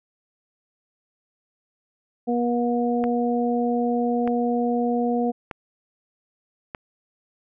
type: harmonic tone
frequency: 240 Hz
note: B3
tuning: 49 cents flat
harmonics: 1 / 2 / 3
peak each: -22 / -25 / -27 dBFS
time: 2.27-5.32 s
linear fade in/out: 20 ms
type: click train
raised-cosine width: 0.5 ms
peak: -16 dBFS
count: 4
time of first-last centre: 3.04-6.748 s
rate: 0.809 Hz
effects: none